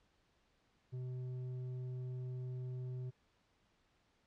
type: tone with low-pass filter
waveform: square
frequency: 126.7 Hz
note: B2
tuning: 45 cents sharp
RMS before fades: -43 dBFS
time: 0.92-3.11 s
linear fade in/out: 20 ms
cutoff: 290 Hz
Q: 1
effects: pink hiss -75 dBFS RMS until 4.26 s + low-pass 5000 Hz 12 dB/octave